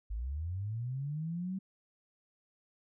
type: linear sweep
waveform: sine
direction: up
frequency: 48.95 to 193.8 Hz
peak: -34 dBFS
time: 0.1-1.59 s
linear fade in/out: 10 ms
effects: none